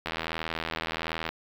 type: click train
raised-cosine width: 0.3 ms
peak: -14 dBFS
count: 101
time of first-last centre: 0.06-1.29 s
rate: 81.3 Hz
effects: low-pass 5000 Hz 12 dB/octave + 7-bit